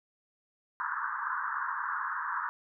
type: band-pass noise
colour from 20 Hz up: pink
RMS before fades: -34 dBFS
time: 0.8-2.49 s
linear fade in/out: 0 ms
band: 940 to 1700 Hz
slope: 96 dB/octave
effects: none